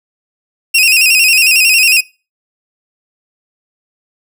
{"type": "tone with vibrato", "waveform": "sawtooth", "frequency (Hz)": 2626, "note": "E7", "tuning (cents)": -7, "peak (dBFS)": -3, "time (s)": [0.74, 2.01], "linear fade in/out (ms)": 10, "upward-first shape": "square", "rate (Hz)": 11, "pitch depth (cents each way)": 72, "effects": ["noise-tail reverb RT60 0.3 s tail -22 dB re dry"]}